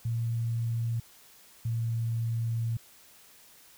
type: tone pair in turn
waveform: sine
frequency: 115.9 / 115.03 Hz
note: A#2 / A#2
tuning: -10 / -23 cents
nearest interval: unison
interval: 13 cents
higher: first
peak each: -27 dBFS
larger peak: neither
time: 0.05-1 / 1.65-2.77 s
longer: second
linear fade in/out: 5 ms
effects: white hiss -56 dBFS RMS until 3.77 s